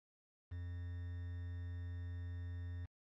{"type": "tone with quantisation", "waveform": "triangle", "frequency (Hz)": 87.5, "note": "F2", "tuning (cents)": 4, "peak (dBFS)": -40, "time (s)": [0.51, 2.86], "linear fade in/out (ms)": 10, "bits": 10, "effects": ["low-pass 3000 Hz 12 dB/octave", "Opus 48 kbps"]}